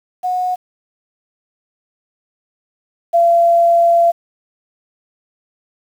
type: tone pair in turn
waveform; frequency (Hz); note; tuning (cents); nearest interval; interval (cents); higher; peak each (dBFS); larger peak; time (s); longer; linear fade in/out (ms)
sine; 730 / 682.1; F#5 / F5; -24 / -41; minor second; 117; first; -15 / -8; second; 0.23-0.56 / 3.13-4.12; second; 20
effects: 7-bit

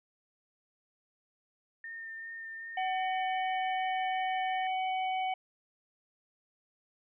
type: tone with vibrato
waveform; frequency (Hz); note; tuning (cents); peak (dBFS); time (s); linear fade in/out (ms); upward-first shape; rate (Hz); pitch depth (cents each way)
sine; 1816; A#6; -46; -40; 1.84-4.67; 2; sine; 2.6; 13
type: harmonic tone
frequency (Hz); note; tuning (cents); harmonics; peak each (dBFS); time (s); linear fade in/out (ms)
751; F#5; +26; 1 / 3 / 4; -30 / -40 / -44; 2.77-5.34; 5
effects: none

